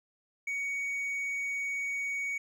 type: tone with hard clipping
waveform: sine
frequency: 2241 Hz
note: C#7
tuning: 18 cents sharp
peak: -32 dBFS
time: 0.47-2.38 s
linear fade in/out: 5 ms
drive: 3 dB
effects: none